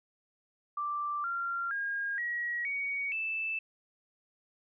sine tone with pitch steps, 1175 / 1381.3 / 1623.7 / 1908.8 / 2244 / 2638 Hz, D6 / F6 / G#6 / A#6 / C#7 / E7, +1 / -19 / -40 / +41 / +21 / +1 cents, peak -31 dBFS, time 0.77-3.59 s, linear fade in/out 5 ms, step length 470 ms, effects none

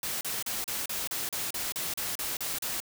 white noise bursts, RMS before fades -33 dBFS, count 13, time 0.03-2.802 s, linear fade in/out 2 ms, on 180 ms, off 36 ms, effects none

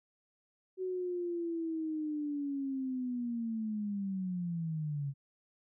sine linear sweep, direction down, 375.5 to 136.7 Hz, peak -33 dBFS, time 0.77-5.14 s, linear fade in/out 50 ms, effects none

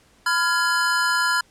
square chord, F diminished, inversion second, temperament just, 1005.8 / 1396.9 / 1676.3 Hz, Cb6 / F6 / Ab6, +31 / 0 / +16 cents, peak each -25 / -22 / -25 dBFS, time 0.26-1.41 s, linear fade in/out 5 ms, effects pink hiss -57 dBFS RMS until 1.5 s + low-pass 10000 Hz 12 dB/octave

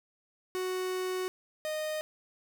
45% pulse tone pair in turn, 370 / 617.6 Hz, F#4 / D#5, 0 / -13 cents, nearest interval major sixth, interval 887 cents, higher second, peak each -31 / -32 dBFS, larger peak first, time 0.55-1.28 / 1.65-2.01 s, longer first, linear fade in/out 0 ms, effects none

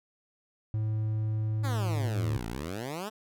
triangle tone, 108.6 Hz, A2, 22 cents flat, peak -25 dBFS, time 0.74-2.37 s, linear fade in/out 0 ms
10% pulse exponential two-way sweep, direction down then up, 293.7 to 53.5 to 225 Hz, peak -26 dBFS, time 1.63-3.1 s, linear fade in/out 20 ms, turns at 2.47 s
effects none

